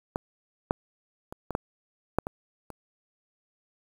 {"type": "clicks", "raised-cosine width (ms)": 1, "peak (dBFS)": [-14, -9, -24, -18, -11, -8, -18, -26], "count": 8, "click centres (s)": [0.159, 0.709, 1.325, 1.507, 1.551, 2.186, 2.269, 2.703], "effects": ["7-bit"]}